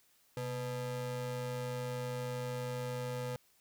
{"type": "ring-modulated tone", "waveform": "square", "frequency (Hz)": 185.2, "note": "F#3", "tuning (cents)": 2, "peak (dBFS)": -34, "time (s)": [0.37, 3.36], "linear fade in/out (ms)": 0, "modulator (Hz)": 314, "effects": ["white hiss -69 dBFS RMS until 3.6 s"]}